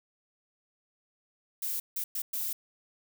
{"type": "noise bursts at uneven times", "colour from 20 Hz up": "violet", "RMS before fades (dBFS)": -33, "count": 4, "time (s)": [[1.62, 1.8], [1.96, 2.04], [2.15, 2.22], [2.33, 2.53]], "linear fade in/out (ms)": 5, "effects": []}